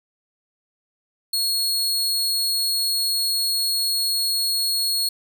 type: tone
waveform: sawtooth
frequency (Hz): 4321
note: C#8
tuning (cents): -45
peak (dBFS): -17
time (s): 1.33-5.09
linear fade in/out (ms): 5
effects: none